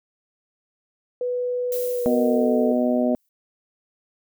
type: tone with pitch glide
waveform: sine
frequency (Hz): 493.9 to 442.6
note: B4 to A4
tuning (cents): 0 to +10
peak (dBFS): -22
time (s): 1.21-2.72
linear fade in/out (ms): 2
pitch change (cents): -190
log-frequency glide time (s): 1.94-2.5
type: noise with exponential decay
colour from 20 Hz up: violet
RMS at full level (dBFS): -31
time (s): 1.72-3.29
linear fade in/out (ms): 2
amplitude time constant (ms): 340
type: harmonic tone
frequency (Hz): 123.6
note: B2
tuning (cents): +2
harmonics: 2 / 3 / 4 / 5 / 6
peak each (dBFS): -20 / -29 / -28 / -23 / -33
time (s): 2.06-3.15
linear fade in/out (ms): 0
effects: none